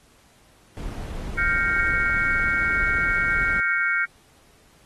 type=noise; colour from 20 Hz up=brown; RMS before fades=-31 dBFS; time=0.77-3.6 s; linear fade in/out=0 ms
type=chord; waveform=sine; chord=G half-diminished seventh; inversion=third; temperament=equal; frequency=1396.9 / 1568 / 1864.7 / 2217 Hz; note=F6 / G6 / Bb6 / Db7; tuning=0 / 0 / 0 / 0 cents; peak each=-24 / -25 / -28 / -25 dBFS; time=1.37-4.06 s; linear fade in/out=20 ms
effects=pink hiss -57 dBFS RMS until 4.85 s + AAC 32 kbps